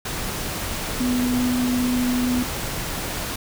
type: tone in noise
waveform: sine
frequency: 248.4 Hz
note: B3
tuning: 10 cents sharp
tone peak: -19 dBFS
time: 1-2.43 s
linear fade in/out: 5 ms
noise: pink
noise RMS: -28 dBFS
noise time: 0.05-3.36 s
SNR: +6 dB
effects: none